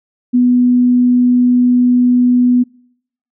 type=tone; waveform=sine; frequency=246.9 Hz; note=B3; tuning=in tune; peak=-7 dBFS; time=0.33-2.64 s; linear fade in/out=20 ms; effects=noise-tail reverb RT60 0.7 s tail -26 dB re dry